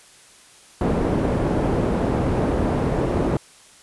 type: low-pass noise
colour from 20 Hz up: white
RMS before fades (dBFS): -21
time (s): 0.81-3.37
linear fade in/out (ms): 2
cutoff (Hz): 440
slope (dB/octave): 12
effects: white hiss -49 dBFS RMS until 3.82 s + resampled to 24000 Hz